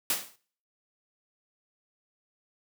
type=noise with exponential decay; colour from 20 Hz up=white; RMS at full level=-24 dBFS; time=0.1-0.36 s; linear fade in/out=2 ms; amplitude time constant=56 ms; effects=noise-tail reverb RT60 0.5 s tail -21 dB re dry + high-pass 150 Hz 12 dB/octave